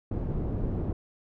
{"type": "low-pass noise", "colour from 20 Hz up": "pink", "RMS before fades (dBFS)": -30, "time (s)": [0.11, 0.93], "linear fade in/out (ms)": 5, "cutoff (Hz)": 360, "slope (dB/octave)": 12, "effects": []}